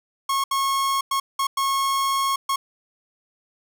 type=tone bursts at uneven times; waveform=45% pulse; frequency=1091 Hz; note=C#6; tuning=28 cents flat; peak=-20 dBFS; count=6; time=0.29-0.44 / 0.51-1.01 / 1.11-1.2 / 1.39-1.47 / 1.57-2.36 / 2.49-2.56 s; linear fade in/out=5 ms; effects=none